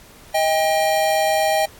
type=tone pair together; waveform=square; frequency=631.8 / 796 Hz; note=D#5 / G5; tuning=+26 / +26 cents; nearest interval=major third; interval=400 cents; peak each=-19 / -20 dBFS; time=0.34-1.66 s; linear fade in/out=10 ms; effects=pink hiss -46 dBFS RMS until 1.79 s + AAC 64 kbps